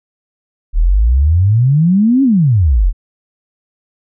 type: exponential two-way sweep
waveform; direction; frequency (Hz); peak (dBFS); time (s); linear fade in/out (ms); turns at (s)
sine; up then down; 36.52 to 280.1 to 36.52; -7; 0.73-2.93; 50; 2.23
effects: none